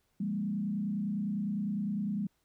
sine tone with frequency modulation, 203.2 Hz, G#3, 38 cents flat, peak -30 dBFS, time 0.2-2.27 s, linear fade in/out 5 ms, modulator 29.9 Hz, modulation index 0.92, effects pink hiss -75 dBFS RMS until 2.44 s

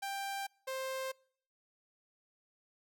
sawtooth tone pair in turn, 789 / 526.6 Hz, G5 / C5, +11 / +11 cents, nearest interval perfect fifth, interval 700 cents, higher first, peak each -33 / -33 dBFS, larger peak neither, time 0.02-0.47 / 0.67-1.12 s, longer neither, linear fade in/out 10 ms, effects noise-tail reverb RT60 0.6 s tail -26 dB re dry

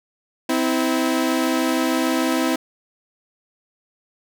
sawtooth tone pair together, 258.1 / 324.6 Hz, C4 / E4, -23 / -27 cents, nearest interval major third, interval 396 cents, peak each -17 dBFS, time 0.49-2.56 s, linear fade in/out 5 ms, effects none

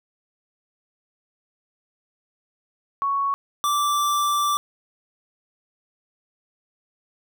sine / square tone pair in turn, 1112 / 1169.9 Hz, C#6 / D6, +5 / -7 cents, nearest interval minor second, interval 88 cents, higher second, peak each -20 dBFS, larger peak neither, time 3.02-3.34 / 3.64-4.57 s, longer second, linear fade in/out 0 ms, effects none

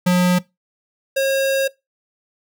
square tone pair in turn, 179.7 / 541.3 Hz, F3 / C#5, +50 / -41 cents, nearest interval octave + perfect fifth, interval 1909 cents, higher second, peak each -13 / -16 dBFS, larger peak first, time 0.06-0.39 / 1.16-1.68 s, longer second, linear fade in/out 10 ms, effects noise-tail reverb RT60 0.2 s tail -21 dB re dry

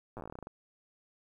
slowing click train, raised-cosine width 1 ms, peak -29 dBFS, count 15, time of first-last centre 0.17-0.471 s, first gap 8 ms, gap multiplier 1.14, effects 11-bit

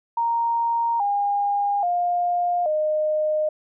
sine tone with pitch steps, 931 / 810.5 / 705.6 / 614.2 Hz, A#5 / G#5 / F5 / D#5, -2 / -42 / +18 / -23 cents, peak -19 dBFS, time 0.17-3.49 s, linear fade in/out 5 ms, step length 830 ms, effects none

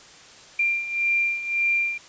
sine beating tone pair, 2379 / 2380.8 Hz, D7 / D7, +22 / +23 cents, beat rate 1.8 Hz, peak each -27 / -22 dBFS, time 0.59-1.98 s, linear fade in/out 5 ms, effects white hiss -47 dBFS RMS until 2.08 s + resampled to 16000 Hz

